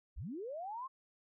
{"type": "linear sweep", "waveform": "sine", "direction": "up", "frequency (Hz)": [30.87, 1089], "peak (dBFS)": -40, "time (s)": [0.16, 0.88], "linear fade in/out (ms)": 20, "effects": []}